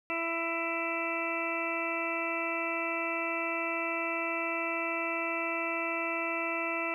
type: harmonic tone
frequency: 333 Hz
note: E4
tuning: 18 cents sharp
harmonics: 1 / 2 / 3 / 4 / 6 / 7 / 8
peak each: -38 / -37 / -40 / -38 / -39 / -38 / -36 dBFS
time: 0.1-6.94 s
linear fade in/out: 0 ms
effects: 11-bit